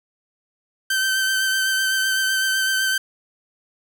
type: tone with vibrato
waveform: sawtooth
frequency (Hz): 1546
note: G6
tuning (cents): -24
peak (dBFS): -15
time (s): 0.9-2.98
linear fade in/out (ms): 5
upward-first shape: sine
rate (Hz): 7.9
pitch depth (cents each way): 17
effects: 8-bit